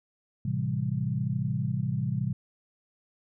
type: chord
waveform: sine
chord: A minor seventh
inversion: none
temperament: equal with one note detuned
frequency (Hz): 110 / 130.81 / 164.81 / 196.56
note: A2 / C3 / E3 / G3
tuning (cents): 0 / 0 / 0 / +5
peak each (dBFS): -33 / -29 / -33 / -34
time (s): 0.45-2.33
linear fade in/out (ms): 5
effects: none